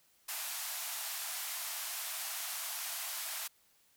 white band-pass noise, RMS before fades -40 dBFS, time 0.28-3.48 s, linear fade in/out 10 ms, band 630 to 16000 Hz, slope 96 dB/octave, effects white hiss -69 dBFS RMS until 3.96 s

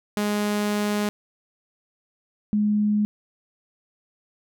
sawtooth / sine tone pair in turn, 207.7 / 209.4 Hz, G#3 / G#3, 0 / +15 cents, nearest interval unison, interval 15 cents, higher second, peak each -18 dBFS, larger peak neither, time 0.17-1.09 / 2.53-3.05 s, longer first, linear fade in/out 0 ms, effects none

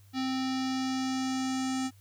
square tone with low-pass filter sweep, 261.6 Hz, C4, in tune, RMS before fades -31 dBFS, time 0.13-1.91 s, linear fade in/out 50 ms, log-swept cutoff 4600 to 7300 Hz, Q 2.4, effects added 99 Hz sine -54 dBFS peak until 2 s + white hiss -65 dBFS RMS until 2 s

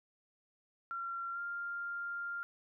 sine tone with pitch glide, 1371 to 1396.6 Hz, F6 to F6, -32 to 0 cents, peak -37 dBFS, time 0.91-2.43 s, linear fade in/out 0 ms, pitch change +32 cents, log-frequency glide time 1.32-1.4 s, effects none

